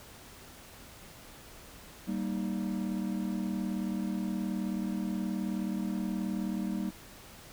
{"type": "chord", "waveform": "triangle", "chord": "Eb major", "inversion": "first", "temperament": "just", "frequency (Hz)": [194.45, 233.3, 311.1], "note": ["G3", "Bb3", "Eb4"], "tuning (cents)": [-14, 2, 0], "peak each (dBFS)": [-31, -34, -36], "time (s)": [2.07, 6.91], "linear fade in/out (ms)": 20, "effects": ["pink hiss -51 dBFS RMS until 7.52 s"]}